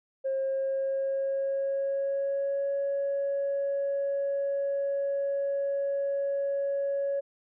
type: tone with pitch glide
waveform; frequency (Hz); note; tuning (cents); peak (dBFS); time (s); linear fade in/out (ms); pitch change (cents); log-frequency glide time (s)
sine; 536 to 557.8; C5 to C#5; +42 to +11; -25; 0.24-7.21; 20; +69; 0.38-2.72
effects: tanh soft clip ceiling -23 dBFS